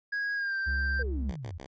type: tone with pitch glide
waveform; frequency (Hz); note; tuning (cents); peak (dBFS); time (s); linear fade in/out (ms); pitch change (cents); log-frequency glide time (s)
triangle; 1649 to 1571.8; G#6 to G6; -13 to +4; -27; 0.12-1.03; 10; -83; 0.35-0.55
type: tone with vibrato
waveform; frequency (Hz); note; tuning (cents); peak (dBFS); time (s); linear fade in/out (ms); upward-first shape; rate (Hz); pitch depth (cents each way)
triangle; 68; C#2; -33; -27; 0.66-1.32; 20; sine; 17; 36
type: exponential sweep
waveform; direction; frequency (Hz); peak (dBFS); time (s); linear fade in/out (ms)
sine; down; 520 to 77.78; -36; 0.99-1.58; 5
type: tone bursts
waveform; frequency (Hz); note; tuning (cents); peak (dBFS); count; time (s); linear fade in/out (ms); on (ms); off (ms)
5% pulse; 67.2; C2; +47; -31; 3; 1.28-1.665; 10; 81; 71
effects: resampled to 16000 Hz